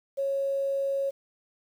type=tone with quantisation; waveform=sine; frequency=550 Hz; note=C#5; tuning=14 cents flat; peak=-25 dBFS; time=0.17-1.11 s; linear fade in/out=20 ms; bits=9; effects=none